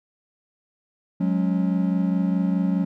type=chord; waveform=triangle; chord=F# suspended second; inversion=none; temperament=equal with one note detuned; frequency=182.87 / 207.7 / 277.2 Hz; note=F#3 / G#3 / C#4; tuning=-20 / 0 / 0 cents; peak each=-19 / -24 / -25 dBFS; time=1.2-2.85 s; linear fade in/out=10 ms; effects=none